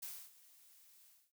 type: noise with ADSR envelope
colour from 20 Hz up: blue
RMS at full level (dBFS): -45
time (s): 0.02-1.32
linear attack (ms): 10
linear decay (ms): 270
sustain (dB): -19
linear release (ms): 250
effects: noise-tail reverb RT60 0.1 s tail -23 dB re dry